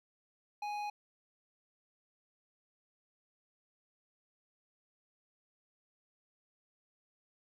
sine tone with hard clipping, 830.6 Hz, G#5, in tune, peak -38 dBFS, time 0.62-0.9 s, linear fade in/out 5 ms, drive 10 dB, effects none

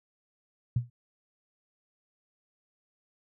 sine tone with exponential decay, 120.4 Hz, B2, 44 cents flat, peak -20 dBFS, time 0.76-0.9 s, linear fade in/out 5 ms, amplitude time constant 30 ms, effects none

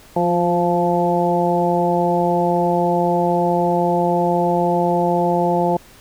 harmonic tone with a mistuned harmonic, 173.9 Hz, F3, 7 cents flat, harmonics 1 / 2 / 3 / 4 / 5, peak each -21 / -21 / -21 / -21 / -21 dBFS, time 0.16-5.77 s, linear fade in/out 5 ms, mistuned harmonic 2, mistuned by +19 cents, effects pink hiss -46 dBFS RMS until 6 s

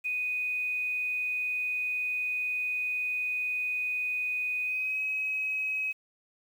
sine tone with pitch glide, 2489 to 2544 Hz, D#7 to D#7, 0 to +38 cents, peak -28 dBFS, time 0.04-5.93 s, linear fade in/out 20 ms, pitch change +38 cents, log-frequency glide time 4.62-5 s, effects 9-bit

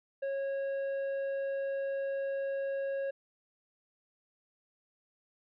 triangle tone with tanh clipping, 548 Hz, C#5, 20 cents flat, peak -33 dBFS, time 0.22-3.11 s, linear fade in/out 10 ms, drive 11 dB, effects none

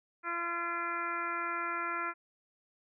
harmonic tone, 342 Hz, F4, 36 cents flat, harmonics 1 / 2 / 3 / 4 / 5 / 6 / 7, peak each -44 / -46 / -40 / -35 / -42 / -43 / -44 dBFS, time 0.23-2.14 s, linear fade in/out 50 ms, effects none

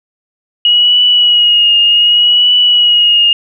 sine tone with vibrato, 2897 Hz, F#7, 37 cents flat, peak -5 dBFS, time 0.65-3.33 s, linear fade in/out 2 ms, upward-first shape triangle, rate 0.66 Hz, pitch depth 39 cents each way, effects none

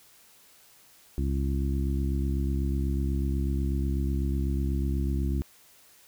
harmonic tone, 68.1 Hz, C#2, 30 cents flat, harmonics 1 / 2 / 3 / 4 / 5, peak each -26 / -33 / -35 / -36 / -38 dBFS, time 1.18-5.42 s, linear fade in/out 0 ms, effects white hiss -57 dBFS RMS until 6.07 s

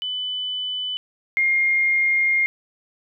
sine tone pair in turn, 3000 / 2126 Hz, F#7 / C7, +23 / +27 cents, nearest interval tritone, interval 596 cents, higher first, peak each -24 / -16 dBFS, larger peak second, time 0.02-0.97 / 1.37-2.46 s, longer second, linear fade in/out 0 ms, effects none

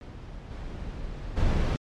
brown noise with level steps, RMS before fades -40 / -36 / -24 dBFS, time 0.01-1.76 s, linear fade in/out 0 ms, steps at 0.5 / 1.36 s, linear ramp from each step 20 ms, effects low-pass 5000 Hz 12 dB/octave + MP3 64 kbps

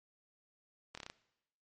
slowing click train, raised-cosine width 0.2 ms, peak -27 dBFS, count 6, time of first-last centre 0.95-1.1 s, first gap 25 ms, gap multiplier 1.09, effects noise-tail reverb RT60 0.9 s tail -19 dB re dry + MP3 48 kbps

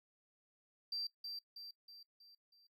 triangle tone with echo, 4699 Hz, D8, in tune, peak -35 dBFS, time 0.92-1.07 s, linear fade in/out 5 ms, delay 320 ms, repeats 5, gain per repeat -6 dB, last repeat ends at 2.67 s, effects noise-tail reverb RT60 0.1 s tail -19 dB re dry + tanh soft clip ceiling -35 dBFS

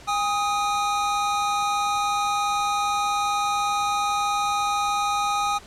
square tone pair together, 814 / 1252.4 Hz, G#5 / D#6, -35 / +11 cents, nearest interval perfect fifth, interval 746 cents, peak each -25 dBFS, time 0.07-5.59 s, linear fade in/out 20 ms, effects pink hiss -46 dBFS RMS until 5.66 s + low-pass 8000 Hz 12 dB/octave

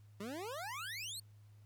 25% pulse exponential sweep, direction up, 191.1 to 4484 Hz, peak -38 dBFS, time 0.2-1.2 s, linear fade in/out 5 ms, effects added 104 Hz sine -57 dBFS peak until 1.65 s + pink hiss -75 dBFS RMS until 1.65 s

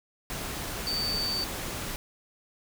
sine tone in noise, 4578 Hz, D8, 45 cents flat, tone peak -28 dBFS, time 0.87-1.44 s, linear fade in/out 0 ms, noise pink, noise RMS -35 dBFS, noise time 0.3-1.96 s, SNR +4 dB, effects none

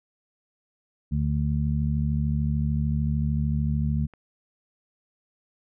harmonic tone, 73.4 Hz, D2, in tune, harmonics 1 / 2 / 3, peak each -26 / -25 / -29 dBFS, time 1.11-4.07 s, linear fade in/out 20 ms
click, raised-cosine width 0.5 ms, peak -34 dBFS, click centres 4.137 s
effects none

